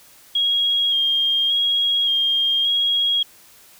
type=tone with vibrato; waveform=sine; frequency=3257 Hz; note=G#7; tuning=34 cents flat; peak=-16 dBFS; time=0.35-3.23 s; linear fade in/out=5 ms; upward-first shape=square; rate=0.87 Hz; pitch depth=20 cents each way; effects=white hiss -49 dBFS RMS until 3.79 s